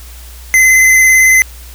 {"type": "tone with vibrato", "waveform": "square", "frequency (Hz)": 2048, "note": "C7", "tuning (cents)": -38, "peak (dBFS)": -5, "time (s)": [0.54, 1.42], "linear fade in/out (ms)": 0, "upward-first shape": "square", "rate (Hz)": 18, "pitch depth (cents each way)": 14, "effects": ["added 60 Hz sine -30 dBFS peak until 1.74 s", "white hiss -37 dBFS RMS until 1.74 s"]}